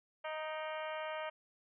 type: harmonic tone with a mistuned harmonic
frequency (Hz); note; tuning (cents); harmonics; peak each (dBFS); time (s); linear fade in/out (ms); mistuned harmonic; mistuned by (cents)
311.6; D#4; +3; 2 / 3 / 4 / 5 / 6 / 7 / 8 / 9 / 10; -41 / -45 / -47 / -49 / -51 / -52 / -53 / -54 / -55; 0.24-1.3; 10; 8; -80
effects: none